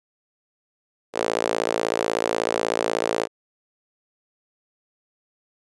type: tone with high-pass filter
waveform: sawtooth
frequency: 56.3 Hz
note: A1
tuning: 40 cents sharp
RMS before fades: -24 dBFS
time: 1.13-3.28 s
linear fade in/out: 50 ms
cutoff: 470 Hz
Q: 2.4
effects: resampled to 22050 Hz